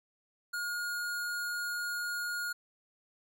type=tone; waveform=square; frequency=1432 Hz; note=F6; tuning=43 cents sharp; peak=-34 dBFS; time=0.53-2.53 s; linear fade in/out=10 ms; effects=none